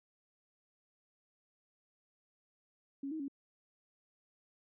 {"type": "tone with pitch steps", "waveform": "sine", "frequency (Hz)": [276.4, 316, 277.8], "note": ["C#4", "D#4", "C#4"], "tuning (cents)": [-5, 27, 4], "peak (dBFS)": -37, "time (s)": [3.03, 3.282], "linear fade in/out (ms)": 5, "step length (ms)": 84, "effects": []}